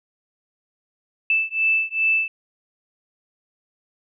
sine beating tone pair, 2637 / 2639.5 Hz, E7 / E7, 0 / +2 cents, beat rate 2.5 Hz, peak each -21 dBFS, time 1.3-2.28 s, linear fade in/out 2 ms, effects none

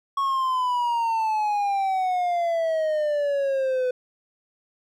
triangle exponential sweep, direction down, 1108.7 to 500 Hz, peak -19 dBFS, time 0.17-3.91 s, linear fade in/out 5 ms, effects none

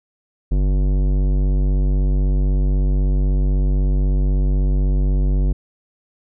sine tone with tanh clipping, 48.08 Hz, G1, 33 cents flat, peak -16 dBFS, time 0.51-5.53 s, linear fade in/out 10 ms, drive 16 dB, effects none

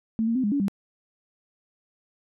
sine tone with pitch steps, 223 / 229.9 / 259.2 / 206.5 / 283.5 / 197.7 Hz, A3 / A#3 / C4 / G#3 / C#4 / G3, +23 / -24 / -16 / -10 / +39 / +15 cents, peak -21 dBFS, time 0.19-0.682 s, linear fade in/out 0 ms, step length 82 ms, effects none

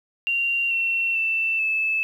sine tone with pitch steps, 2766 / 2715 / 2666 / 2617 Hz, F7 / F7 / E7 / E7, -17 / -50 / +19 / -13 cents, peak -20 dBFS, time 0.27-2.03 s, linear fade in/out 0 ms, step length 440 ms, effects 9-bit

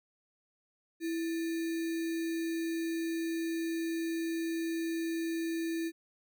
sine tone with sample-and-hold, 329.6 Hz, E4, in tune, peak -31 dBFS, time 1-5.92 s, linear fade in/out 50 ms, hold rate 2100 Hz, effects none

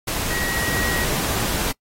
sine tone in noise, 1904 Hz, A#6, 36 cents sharp, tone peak -26 dBFS, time 0.3-1.05 s, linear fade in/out 10 ms, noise pink, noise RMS -24 dBFS, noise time 0.07-1.72 s, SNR -5 dB, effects noise-tail reverb RT60 0.1 s tail -25 dB re dry + AAC 48 kbps

